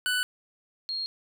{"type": "tone pair in turn", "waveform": ["25% pulse", "sine"], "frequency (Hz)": [1491, 4253], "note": ["F#6", "C8"], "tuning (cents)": [13, 27], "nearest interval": "octave + tritone", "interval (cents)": 1814, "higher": "second", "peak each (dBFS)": [-21, -29], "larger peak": "first", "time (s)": [[0.06, 0.23], [0.89, 1.06]], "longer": "neither", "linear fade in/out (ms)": 0, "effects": []}